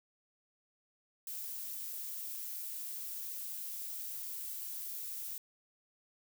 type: noise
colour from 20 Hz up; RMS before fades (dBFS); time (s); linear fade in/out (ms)
violet; -42; 1.27-5.38; 2
effects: none